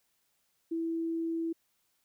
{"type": "tone", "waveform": "sine", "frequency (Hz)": 329.6, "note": "E4", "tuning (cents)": 0, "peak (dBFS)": -30, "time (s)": [0.71, 1.53], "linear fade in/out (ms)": 10, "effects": ["white hiss -75 dBFS RMS until 2.04 s"]}